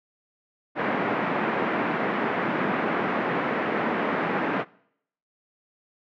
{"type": "band-pass noise", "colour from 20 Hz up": "pink", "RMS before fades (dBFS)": -26, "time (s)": [0.75, 4.65], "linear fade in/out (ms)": 50, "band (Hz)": [190, 2100], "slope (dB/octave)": 24, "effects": ["noise-tail reverb RT60 0.7 s tail -23 dB re dry"]}